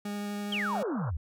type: tone with vibrato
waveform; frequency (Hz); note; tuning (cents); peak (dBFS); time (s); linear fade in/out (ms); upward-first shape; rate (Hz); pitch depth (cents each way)
40% pulse; 205; G#3; -22; -32; 0.05-0.83; 5; triangle; 12; 8
type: exponential sweep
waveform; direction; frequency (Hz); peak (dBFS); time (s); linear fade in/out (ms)
sine; down; 3338 to 68.1; -29; 0.52-1.17; 5
type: band-pass noise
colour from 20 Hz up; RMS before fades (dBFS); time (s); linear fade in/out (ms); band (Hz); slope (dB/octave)
white; -41; 0.72-1.11; 20; 450 to 1500; 96
effects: none